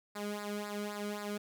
sawtooth tone with flanger, 206.8 Hz, G#3, 7 cents flat, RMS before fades -39 dBFS, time 0.15-1.38 s, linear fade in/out 10 ms, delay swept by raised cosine 0.32 to 1.15 ms, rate 3.8 Hz, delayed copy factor -0.8, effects none

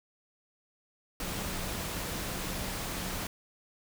sine tone in noise, 185 Hz, F#3, in tune, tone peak -44 dBFS, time 1.2-3.27 s, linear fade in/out 2 ms, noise pink, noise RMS -36 dBFS, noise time 1.2-3.27 s, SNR -11 dB, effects none

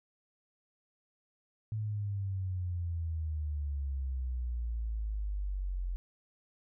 sine exponential sweep, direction down, 109.6 to 43.78 Hz, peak -32 dBFS, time 1.72-5.96 s, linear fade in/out 0 ms, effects none

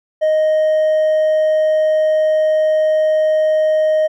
sine tone with hard clipping, 622.3 Hz, D#5, in tune, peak -12 dBFS, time 0.21-4.08 s, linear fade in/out 20 ms, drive 2 dB, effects none

